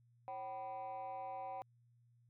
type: tone with amplitude modulation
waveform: sine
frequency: 765 Hz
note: G5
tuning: 42 cents flat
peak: -36 dBFS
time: 0.28-1.62 s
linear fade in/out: 0 ms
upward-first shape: sine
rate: 221 Hz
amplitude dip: 100%
effects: tanh soft clip ceiling -38 dBFS + added 119 Hz sine -67 dBFS peak until 2.29 s